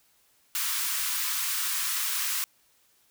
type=high-pass noise; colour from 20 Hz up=white; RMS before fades=-29 dBFS; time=0.55-2.44 s; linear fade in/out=0 ms; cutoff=1000 Hz; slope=48 dB/octave; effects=white hiss -65 dBFS RMS until 3.1 s